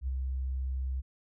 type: tone with ADSR envelope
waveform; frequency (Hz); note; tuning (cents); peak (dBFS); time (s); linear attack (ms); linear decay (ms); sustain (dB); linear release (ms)
sine; 65.3; C2; -3; -28; 0.01-1.02; 64; 25; -2; 27
effects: none